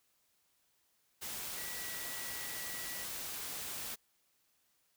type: tone in noise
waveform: sine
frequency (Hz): 1942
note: B6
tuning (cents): -30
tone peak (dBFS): -48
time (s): 1.56-3.05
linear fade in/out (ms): 20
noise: white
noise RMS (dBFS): -42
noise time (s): 1.21-3.96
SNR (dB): -9
effects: white hiss -75 dBFS RMS until 4.96 s